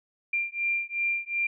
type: beating tone pair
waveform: sine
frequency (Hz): 2380 / 2382.7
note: D7 / D7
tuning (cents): +22 / +24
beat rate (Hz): 2.7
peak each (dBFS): -29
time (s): 0.33-1.47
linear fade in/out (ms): 5
effects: none